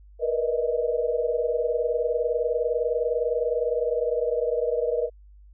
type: tone cluster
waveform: sine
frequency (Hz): 468.4 / 488.2 / 606 / 636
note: A#4 / B4 / D#5 / D#5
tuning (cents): +8 / -20 / -46 / +38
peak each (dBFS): -26 / -26 / -32 / -30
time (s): 0.19-5.1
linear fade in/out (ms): 50
effects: added 50 Hz sine -47 dBFS peak until 5.53 s